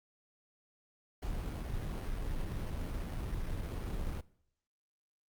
brown noise with sample-and-hold, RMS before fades -37 dBFS, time 1.22-4.21 s, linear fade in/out 10 ms, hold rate 3675 Hz, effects noise-tail reverb RT60 0.7 s tail -21 dB re dry + Opus 48 kbps

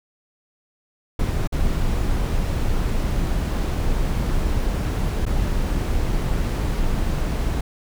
brown noise with dropouts, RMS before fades -21 dBFS, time 1.19-7.61 s, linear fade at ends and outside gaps 5 ms, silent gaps 1.475-1.523 / 5.254-5.263 s, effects none

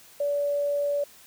sine tone, 575 Hz, D5, 37 cents flat, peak -23 dBFS, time 0.2-1.04 s, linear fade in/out 5 ms, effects white hiss -52 dBFS RMS until 1.26 s

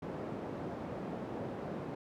white band-pass noise, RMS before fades -41 dBFS, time 0.02-1.95 s, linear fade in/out 5 ms, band 120 to 480 Hz, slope 12 dB/octave, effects none

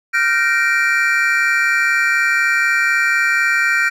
triangle chord, G minor seventh, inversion third, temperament equal with one note detuned, 1396.9 / 1541 / 1864.7 / 2349 Hz, F6 / G6 / Bb6 / D7, 0 / -30 / 0 / 0 cents, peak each -17 dBFS, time 0.13-3.9 s, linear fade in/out 20 ms, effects none

